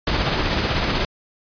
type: noise with tremolo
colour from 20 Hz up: pink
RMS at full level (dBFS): -19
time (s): 0.07-1.05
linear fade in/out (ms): 2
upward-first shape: sine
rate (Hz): 16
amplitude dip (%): 35
effects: resampled to 11025 Hz